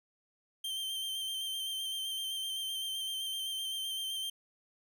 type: tone with vibrato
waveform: 45% pulse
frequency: 3136 Hz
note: G7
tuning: in tune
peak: -35 dBFS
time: 0.64-4.3 s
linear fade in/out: 5 ms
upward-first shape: square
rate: 7.8 Hz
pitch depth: 20 cents each way
effects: none